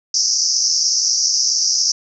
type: band-pass noise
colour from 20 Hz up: white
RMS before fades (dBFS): -17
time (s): 0.14-1.92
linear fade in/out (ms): 5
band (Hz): 5000 to 6100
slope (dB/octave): 96
effects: none